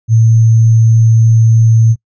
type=tone with sample-and-hold; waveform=sine; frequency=112.9 Hz; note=A2; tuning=45 cents sharp; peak=-4 dBFS; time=0.08-1.96 s; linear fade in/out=50 ms; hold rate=6300 Hz; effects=noise-tail reverb RT60 0.1 s tail -25 dB re dry + resampled to 16000 Hz